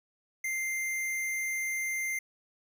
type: tone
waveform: square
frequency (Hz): 2093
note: C7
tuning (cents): 0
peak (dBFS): -31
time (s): 0.44-2.19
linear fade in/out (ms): 5
effects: none